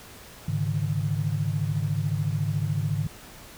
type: chord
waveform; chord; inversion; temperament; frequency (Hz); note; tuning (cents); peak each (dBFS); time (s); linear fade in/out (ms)
sine; Ab suspended fourth; none; equal with one note detuned; 103.83 / 141.67 / 155.56; Ab2 / Db3 / Eb3; 0 / +38 / 0; -28; 0.48-3.07; 5
effects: pink hiss -46 dBFS RMS until 3.57 s